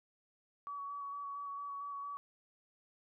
sine tone with vibrato, 1133 Hz, C#6, 37 cents sharp, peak -40 dBFS, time 0.67-2.17 s, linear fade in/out 0 ms, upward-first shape square, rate 4.4 Hz, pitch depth 14 cents each way, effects none

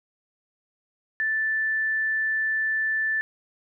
sine tone, 1760 Hz, A6, in tune, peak -22 dBFS, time 1.2-3.21 s, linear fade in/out 0 ms, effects none

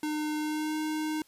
square tone with pitch glide, 303.9 to 309 Hz, D#4 to D#4, -41 to -12 cents, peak -30 dBFS, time 0.03-1.22 s, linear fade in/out 2 ms, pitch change +29 cents, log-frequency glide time 0.38-0.77 s, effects white hiss -63 dBFS RMS until 1.27 s + resampled to 32000 Hz

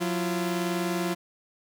sawtooth tone pair together, 180.2 / 340.2 Hz, F#3 / F4, -45 / -45 cents, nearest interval major seventh, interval 1100 cents, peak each -25 dBFS, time 0-1.15 s, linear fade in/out 20 ms, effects none

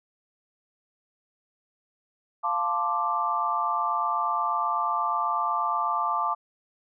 sine chord, D minor seventh, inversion first, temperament equal, 698.5 / 880 / 1046.5 / 1174.7 Hz, F5 / A5 / C6 / D6, 0 / 0 / 0 / 0 cents, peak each -32 / -29 / -32 / -26 dBFS, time 2.43-6.35 s, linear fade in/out 20 ms, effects none

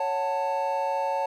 triangle chord, F# minor, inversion second, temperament just, 555 / 740 / 888 Hz, C#5 / F#5 / A5, +2 / 0 / +16 cents, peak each -27 / -31 / -25 dBFS, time 0-1.26 s, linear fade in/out 5 ms, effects none

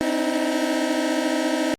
25% pulse tone cluster, 260.3 / 295 / 306.1 / 320.5 Hz, C4 / D4 / D#4 / E4, -9 / +8 / -28 / -49 cents, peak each -22 / -26 / -23 / -21 dBFS, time 0.01-1.74 s, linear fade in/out 0 ms, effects low-pass 10000 Hz 12 dB/octave + Opus 24 kbps

